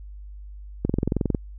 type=click train; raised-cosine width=3 ms; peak=-9 dBFS; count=12; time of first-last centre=0.85-1.348 s; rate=22.1 Hz; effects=added 50 Hz sine -37 dBFS peak until 1.58 s